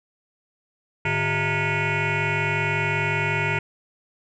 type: tone with frequency modulation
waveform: sine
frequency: 1174.7 Hz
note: D6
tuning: in tune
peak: -19 dBFS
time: 1.05-3.59 s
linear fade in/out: 5 ms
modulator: 256 Hz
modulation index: 5.5
effects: tanh soft clip ceiling -17 dBFS